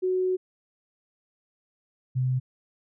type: tone pair in turn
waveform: sine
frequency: 370 / 128.27 Hz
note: F#4 / C3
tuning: 0 / -34 cents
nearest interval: octave + tritone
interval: 1834 cents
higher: first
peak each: -22 / -22 dBFS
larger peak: neither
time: 0.02-0.37 / 2.15-2.4 s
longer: first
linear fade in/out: 20 ms
effects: none